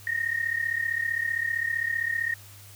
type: tone pair together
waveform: sine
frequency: 1839 / 1874.4 Hz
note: A#6 / A#6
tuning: -24 / +9 cents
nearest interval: unison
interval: 33 cents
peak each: -28 dBFS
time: 0.07-2.34 s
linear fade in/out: 2 ms
effects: added 100 Hz sine -48 dBFS peak until 2.75 s + white hiss -50 dBFS RMS until 2.75 s